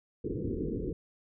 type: low-pass noise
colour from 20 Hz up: white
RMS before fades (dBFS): -34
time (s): 0.24-0.93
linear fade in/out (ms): 5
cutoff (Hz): 470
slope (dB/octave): 96
effects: none